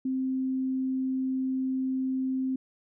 sine tone, 261.6 Hz, C4, in tune, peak -26 dBFS, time 0.05-2.56 s, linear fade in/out 5 ms, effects none

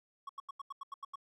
triangle tone bursts, 1108.7 Hz, C#6, in tune, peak -38 dBFS, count 9, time 0.27-1.157 s, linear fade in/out 5 ms, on 23 ms, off 85 ms, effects none

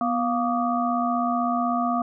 sine tone cluster, 244.7 / 701 / 1152 / 1228 Hz, B3 / F5 / D6 / D#6, -16 / +6 / -34 / -23 cents, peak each -25 / -25 / -29 / -29 dBFS, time 0.01-2.02 s, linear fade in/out 2 ms, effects none

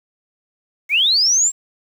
sine linear sweep, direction up, 2093 to 7610 Hz, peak -12 dBFS, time 0.89-1.52 s, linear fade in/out 50 ms, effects 7-bit

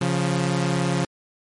sawtooth tone pair together, 138.59 / 175.86 Hz, C#3 / F3, 0 / +12 cents, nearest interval major third, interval 412 cents, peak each -19 dBFS, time 0.01-1.05 s, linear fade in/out 5 ms, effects MP3 48 kbps

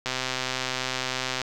click train, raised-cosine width 0.2 ms, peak -10 dBFS, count 176, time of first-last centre 0.06-1.417 s, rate 129 Hz, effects none

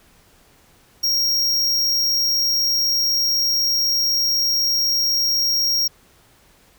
square tone, 5588 Hz, F8, in tune, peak -17 dBFS, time 1.03-5.88 s, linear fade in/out 10 ms, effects pink hiss -54 dBFS RMS until 6.78 s

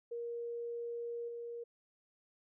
sine tone with level steps, 471.1 Hz, A#4, 18 cents sharp, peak -38 / -41 dBFS, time 0.11-1.64 s, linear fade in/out 10 ms, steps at 1.28 s, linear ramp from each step 5 ms, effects none

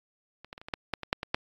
clicks, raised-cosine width 0.3 ms, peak -29 / -25 / -29 / -30 / -24 / -13 / -12 / -20 / -8 / -17 / -9 dBFS, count 11, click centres 0.446 / 0.529 / 0.579 / 0.615 / 0.685 / 0.738 / 0.937 / 1.033 / 1.129 / 1.231 / 1.345 s, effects AAC 48 kbps

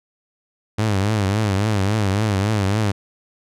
sawtooth tone with vibrato, 102.5 Hz, G#2, 22 cents flat, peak -13 dBFS, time 0.78-2.92 s, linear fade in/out 10 ms, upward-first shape triangle, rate 3.6 Hz, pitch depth 150 cents each way, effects low-pass 9000 Hz 12 dB/octave

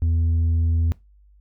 triangle tone with tanh clipping, 82.41 Hz, E2, in tune, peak -18 dBFS, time 0.02-0.92 s, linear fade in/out 0 ms, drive 8 dB, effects noise-tail reverb RT60 0.2 s tail -20 dB re dry + added 50 Hz sine -50 dBFS peak until 1.4 s

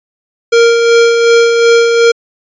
square tone with tremolo, 465.6 Hz, A#4, 2 cents flat, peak -4 dBFS, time 0.52-2.12 s, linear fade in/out 10 ms, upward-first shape sine, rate 2.7 Hz, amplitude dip 40%, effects resampled to 16000 Hz

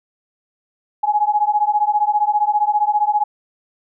sine beating tone pair, 830.6 / 845.6 Hz, G#5 / G#5, 0 / +31 cents, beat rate 15 Hz, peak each -17 dBFS, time 1.03-3.24 s, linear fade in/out 10 ms, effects none

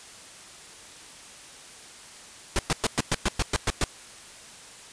pink noise bursts, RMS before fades -23 dBFS, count 10, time 2.56-3.84 s, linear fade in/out 0 ms, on 29 ms, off 110 ms, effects white hiss -46 dBFS RMS until 4.92 s + resampled to 22050 Hz

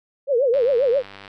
sine tone with vibrato, 512 Hz, C5, 38 cents flat, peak -15 dBFS, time 0.27-1.03 s, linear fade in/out 50 ms, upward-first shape triangle, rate 7.5 Hz, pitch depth 240 cents each way
click train, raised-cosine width 0.3 ms, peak -23 dBFS, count 74, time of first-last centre 0.54-1.278 s, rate 98.9 Hz
effects none

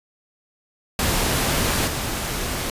pink noise with level steps, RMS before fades -21 / -26 dBFS, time 0.99-2.7 s, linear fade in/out 2 ms, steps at 1.87 s, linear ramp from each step 10 ms, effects resampled to 32000 Hz

